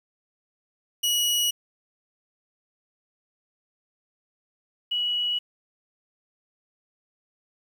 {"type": "tone pair in turn", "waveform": ["sawtooth", "sine"], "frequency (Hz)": [2915, 2927], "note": ["F#7", "F#7"], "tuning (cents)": [-26, -19], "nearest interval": "unison", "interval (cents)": 7, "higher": "second", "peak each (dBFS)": [-18, -23], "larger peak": "first", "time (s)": [[1.03, 1.51], [4.91, 5.39]], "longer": "neither", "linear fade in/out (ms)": 10, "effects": ["9-bit"]}